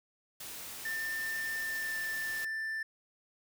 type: noise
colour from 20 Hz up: white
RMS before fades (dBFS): -44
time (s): 0.4-2.45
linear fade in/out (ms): 5
type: tone with pitch glide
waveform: triangle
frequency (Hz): 1791 to 1772.5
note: A6 to A6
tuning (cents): +30 to +12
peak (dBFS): -32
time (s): 0.85-2.83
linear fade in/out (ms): 5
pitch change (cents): -18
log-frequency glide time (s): 1.57-2.04
effects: none